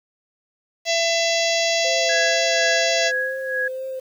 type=harmonic tone; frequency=670 Hz; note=E5; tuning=28 cents sharp; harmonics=1 / 3 / 4 / 5 / 6 / 7 / 8 / 9 / 10; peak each=-21 / -26 / -27 / -28 / -29 / -29 / -30 / -31 / -31 dBFS; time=0.85-3.12 s; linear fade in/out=50 ms
type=tone with vibrato; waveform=sine; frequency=520 Hz; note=C5; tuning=11 cents flat; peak=-26 dBFS; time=1.84-4 s; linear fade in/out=10 ms; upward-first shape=triangle; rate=2.1 Hz; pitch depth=31 cents each way
type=tone with tremolo; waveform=sine; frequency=1661.2 Hz; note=G#6; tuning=in tune; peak=-20 dBFS; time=2.09-3.68 s; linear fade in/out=5 ms; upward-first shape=sine; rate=2.1 Hz; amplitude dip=75%
effects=8-bit